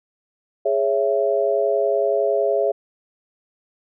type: chord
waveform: sine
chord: C# minor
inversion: second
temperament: just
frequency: 415.8 / 554.4 / 665.2 Hz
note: G#4 / C#5 / E5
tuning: +2 / 0 / +16 cents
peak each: -21 dBFS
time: 0.65-2.72 s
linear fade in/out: 10 ms
effects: none